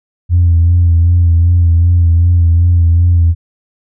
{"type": "tone with vibrato", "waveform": "sine", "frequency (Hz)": 85.6, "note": "F2", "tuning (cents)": -34, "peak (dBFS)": -4, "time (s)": [0.29, 3.35], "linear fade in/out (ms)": 50, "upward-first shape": "sine", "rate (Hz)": 2.6, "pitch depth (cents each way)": 42, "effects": ["tanh soft clip ceiling -2 dBFS"]}